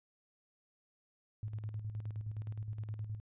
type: tone with tremolo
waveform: sine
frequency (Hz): 106.8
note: G#2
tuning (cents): +49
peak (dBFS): -36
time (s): 1.43-3.2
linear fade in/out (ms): 0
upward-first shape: square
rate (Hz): 9.6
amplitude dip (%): 55
effects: resampled to 8000 Hz